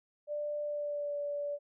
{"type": "tone with pitch glide", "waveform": "sine", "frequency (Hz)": [591, 578.5], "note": ["D5", "D5"], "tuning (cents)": [11, -26], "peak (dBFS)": -33, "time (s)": [0.27, 1.59], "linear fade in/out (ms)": 50, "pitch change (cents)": -37, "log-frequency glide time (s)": [0.62, 1.17], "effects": []}